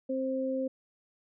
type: tone pair together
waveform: sine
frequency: 263.7 / 526.4 Hz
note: C4 / C5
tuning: +14 / +10 cents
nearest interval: octave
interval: 1196 cents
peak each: -32 / -31 dBFS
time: 0.09-0.68 s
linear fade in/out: 10 ms
effects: none